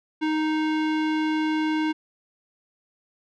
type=tone with low-pass filter; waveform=square; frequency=311.1 Hz; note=D#4; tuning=in tune; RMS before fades=-24 dBFS; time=0.21-1.93 s; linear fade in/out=20 ms; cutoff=2900 Hz; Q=1.1; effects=none